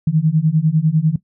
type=beating tone pair; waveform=sine; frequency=152.4 / 162.4 Hz; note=D#3 / E3; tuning=-36 / -26 cents; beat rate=10 Hz; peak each=-15 dBFS; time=0.07-1.16 s; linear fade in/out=5 ms; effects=noise-tail reverb RT60 0.1 s tail -17 dB re dry